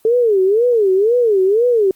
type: tone with vibrato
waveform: sine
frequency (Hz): 429.6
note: A4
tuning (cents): -41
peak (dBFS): -10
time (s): 0.05-1.91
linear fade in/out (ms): 2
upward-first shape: sine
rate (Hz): 2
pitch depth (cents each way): 240
effects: white hiss -55 dBFS RMS until 1.95 s + Opus 32 kbps